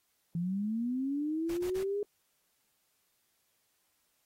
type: linear sweep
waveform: sine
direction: up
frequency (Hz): 164.81 to 415.3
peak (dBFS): -30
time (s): 0.35-2.03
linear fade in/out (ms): 2
type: noise bursts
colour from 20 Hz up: pink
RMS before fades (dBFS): -47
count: 3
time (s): 1.49-1.833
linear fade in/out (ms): 5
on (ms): 83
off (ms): 47
effects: white hiss -75 dBFS RMS until 4.25 s + AAC 48 kbps